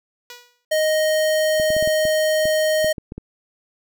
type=tone with exponential decay; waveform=5% pulse; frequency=486.4 Hz; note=B4; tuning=26 cents flat; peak=-22 dBFS; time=0.3-0.65 s; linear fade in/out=2 ms; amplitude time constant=75 ms
type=tone; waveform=square; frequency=622.3 Hz; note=D#5; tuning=in tune; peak=-17 dBFS; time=0.71-2.93 s; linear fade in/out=10 ms
type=clicks; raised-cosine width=3 ms; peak=-18 dBFS; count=11; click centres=1.599 / 1.704 / 1.766 / 1.826 / 1.875 / 2.053 / 2.455 / 2.845 / 2.982 / 3.121 / 3.18 s
effects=none